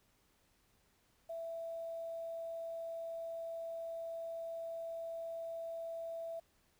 sine tone with quantisation, 663 Hz, E5, 10 cents sharp, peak -40 dBFS, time 1.29-6.4 s, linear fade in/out 10 ms, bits 11, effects pink hiss -73 dBFS RMS until 6.79 s

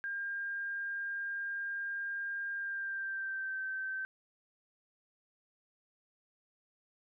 sine tone with pitch glide, 1605 to 1548.5 Hz, G6 to G6, +40 to -22 cents, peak -35 dBFS, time 0.04-4.05 s, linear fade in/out 0 ms, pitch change -62 cents, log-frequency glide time 2.53-3.61 s, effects none

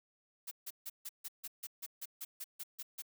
blue noise bursts, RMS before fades -43 dBFS, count 14, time 0.47-3.022 s, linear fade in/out 10 ms, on 43 ms, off 150 ms, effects none

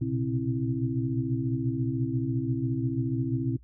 sine tone cluster, 119.1 / 125.1 / 133.5 / 265.4 / 329.7 Hz, A#2 / B2 / C3 / C4 / E4, +38 / +23 / +35 / +25 / 0 cents, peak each -31 / -35 / -32 / -31 / -33 dBFS, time 0.01-3.57 s, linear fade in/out 10 ms, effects noise-tail reverb RT60 0.1 s tail -20 dB re dry + added 60 Hz sine -50 dBFS peak until 3.63 s

